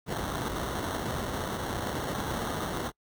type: noise with sample-and-hold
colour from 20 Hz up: pink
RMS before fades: -32 dBFS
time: 0.06-2.92 s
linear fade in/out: 50 ms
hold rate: 2450 Hz
effects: noise-tail reverb RT60 0.1 s tail -26 dB re dry + high-pass 60 Hz 12 dB/octave